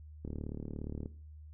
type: click train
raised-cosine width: 3 ms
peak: -27 dBFS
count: 31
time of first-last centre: 0.25-1.059 s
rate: 37.1 Hz
effects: noise-tail reverb RT60 0.4 s tail -18 dB re dry + added 76 Hz sine -48 dBFS peak until 1.53 s